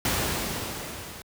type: noise with level ramp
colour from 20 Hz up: pink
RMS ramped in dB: -24 to -41 dBFS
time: 0.05-1.22 s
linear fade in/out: 2 ms
effects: high-pass 60 Hz 12 dB/octave